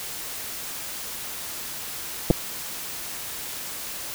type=clicks; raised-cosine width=2 ms; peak=-4 dBFS; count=2; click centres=2.303 / 2.309 s; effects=white hiss -34 dBFS RMS until 4.14 s